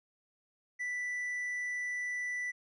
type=tone; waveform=triangle; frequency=1975.5 Hz; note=B6; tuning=in tune; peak=-32 dBFS; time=0.79-2.52 s; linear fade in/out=20 ms; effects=resampled to 24000 Hz